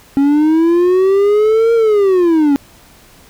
triangle linear two-way sweep, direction up then down, 273.8 to 465.3 to 273.8 Hz, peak -6 dBFS, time 0.17-2.56 s, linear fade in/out 0 ms, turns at 1.74 s, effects pink hiss -44 dBFS RMS until 3.29 s

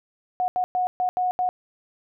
sine tone bursts at uneven times, 730 Hz, F#5, 24 cents flat, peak -20 dBFS, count 6, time 0.4-0.48 / 0.56-0.64 / 0.75-0.87 / 1-1.09 / 1.17-1.31 / 1.39-1.49 s, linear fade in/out 0 ms, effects none

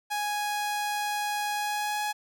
sawtooth tone with pitch glide, 830.6 to 838.3 Hz, G#5 to G#5, 0 to +16 cents, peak -24 dBFS, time 0.1-2.13 s, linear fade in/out 20 ms, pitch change +16 cents, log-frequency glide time 1.52-2.02 s, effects none

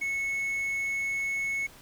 triangle tone, 2200 Hz, C#7, 14 cents flat, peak -26 dBFS, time 0.01-1.67 s, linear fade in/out 10 ms, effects pink hiss -52 dBFS RMS until 1.81 s

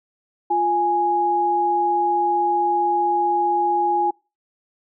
sine tone pair together, 349.2 / 830.5 Hz, F4 / G#5, 0 / 0 cents, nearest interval octave + minor third, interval 1500 cents, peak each -24 / -17 dBFS, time 0.5-4.11 s, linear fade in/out 10 ms, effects noise-tail reverb RT60 0.3 s tail -26 dB re dry

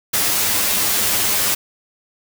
white noise with comb filter, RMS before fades -18 dBFS, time 0.13-1.55 s, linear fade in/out 10 ms, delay 9.8 ms, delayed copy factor +1, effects none

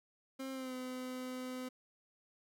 30% pulse tone with pitch glide, 265.7 to 254.7 Hz, C4 to C4, +27 to -46 cents, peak -38 dBFS, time 0.39-1.69 s, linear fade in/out 10 ms, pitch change -73 cents, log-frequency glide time 0.52-0.74 s, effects none

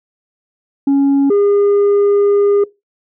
sine tone pair in turn, 277.8 / 405.7 Hz, C#4 / G#4, +4 / -41 cents, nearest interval perfect fifth, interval 655 cents, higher second, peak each -6 dBFS, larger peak neither, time 0.87-1.3 / 1.3-2.64 s, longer second, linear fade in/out 5 ms, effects noise-tail reverb RT60 0.2 s tail -21 dB re dry + tanh soft clip ceiling -8 dBFS

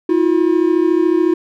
triangle tone pair together, 323.5 / 357.4 Hz, E4 / F4, -32 / +40 cents, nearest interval major second, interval 172 cents, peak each -12 dBFS, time 0.09-1.34 s, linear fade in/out 5 ms, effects none

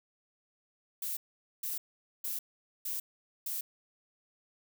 violet noise bursts, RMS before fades -36 dBFS, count 5, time 1.02-3.61 s, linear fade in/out 5 ms, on 150 ms, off 460 ms, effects none

